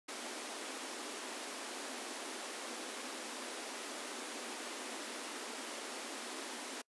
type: high-pass noise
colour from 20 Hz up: pink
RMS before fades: -44 dBFS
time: 0.08-6.82 s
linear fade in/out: 10 ms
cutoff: 230 Hz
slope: 96 dB/octave
effects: noise-tail reverb RT60 0.1 s tail -26 dB re dry + resampled to 24000 Hz